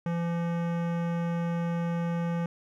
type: tone with hard clipping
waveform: sine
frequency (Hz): 170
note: F3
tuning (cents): -46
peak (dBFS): -29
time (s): 0.06-2.46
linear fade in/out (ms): 2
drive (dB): 18
effects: none